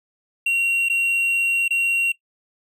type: tone with dropouts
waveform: triangle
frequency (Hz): 2748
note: F7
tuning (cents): -29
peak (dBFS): -15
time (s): 0.46-2.12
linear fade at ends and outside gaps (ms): 5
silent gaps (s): 0.887-0.897 / 1.681-1.706
effects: noise-tail reverb RT60 0.1 s tail -19 dB re dry